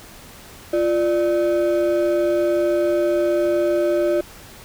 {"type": "ring-modulated tone", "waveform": "triangle", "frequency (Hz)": 470, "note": "A#4", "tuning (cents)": 14, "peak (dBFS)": -11, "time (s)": [0.73, 4.21], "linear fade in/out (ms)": 5, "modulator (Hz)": 123, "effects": ["pink hiss -42 dBFS RMS until 4.64 s"]}